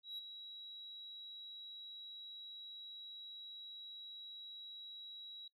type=tone with ADSR envelope; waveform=sine; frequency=3875 Hz; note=B7; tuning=34 cents flat; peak=-39 dBFS; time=0.03-5.48 s; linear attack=150 ms; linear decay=16 ms; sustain=-9 dB; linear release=5 ms; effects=noise-tail reverb RT60 0.1 s tail -19 dB re dry + tanh soft clip ceiling -41 dBFS